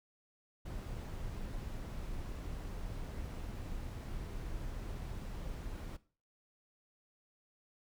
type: noise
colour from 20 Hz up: brown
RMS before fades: -42 dBFS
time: 0.65-5.97 s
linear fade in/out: 10 ms
effects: noise-tail reverb RT60 0.4 s tail -18 dB re dry